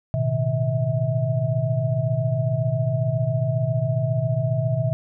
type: tone cluster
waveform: sine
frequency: 111.5 / 126.1 / 153.5 / 646 Hz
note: A2 / B2 / D#3 / E5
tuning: +23 / +36 / -23 / -35 cents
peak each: -27 / -22 / -26 / -27 dBFS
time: 0.14-4.93 s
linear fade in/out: 0 ms
effects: none